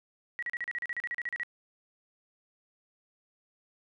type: tone bursts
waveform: sine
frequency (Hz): 1917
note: A#6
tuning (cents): +48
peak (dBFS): -31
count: 15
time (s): 0.39-1.433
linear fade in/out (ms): 0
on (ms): 35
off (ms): 37
effects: none